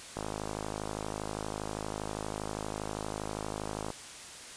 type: click train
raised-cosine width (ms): 1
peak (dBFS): -21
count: 197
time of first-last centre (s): 0.17-3.903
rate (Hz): 52.5
effects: white hiss -46 dBFS RMS until 4.56 s + resampled to 22050 Hz